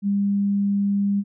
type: tone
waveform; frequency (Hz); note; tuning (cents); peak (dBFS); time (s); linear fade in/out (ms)
sine; 200.6; G3; +40; -18; 0.02-1.24; 50
effects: none